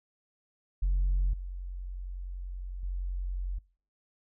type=tone with level steps; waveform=sine; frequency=45.35 Hz; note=F#1; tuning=34 cents flat; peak=-22 / -35 / -30 dBFS; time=0.82-3.59 s; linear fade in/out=10 ms; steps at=1.33 / 2.83 s; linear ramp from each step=5 ms; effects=noise-tail reverb RT60 0.5 s tail -26 dB re dry + tanh soft clip ceiling -21 dBFS